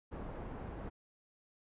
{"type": "low-pass noise", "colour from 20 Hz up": "pink", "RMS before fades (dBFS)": -44, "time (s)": [0.11, 0.9], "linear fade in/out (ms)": 20, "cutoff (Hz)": 1000, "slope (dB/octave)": 12, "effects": ["resampled to 8000 Hz"]}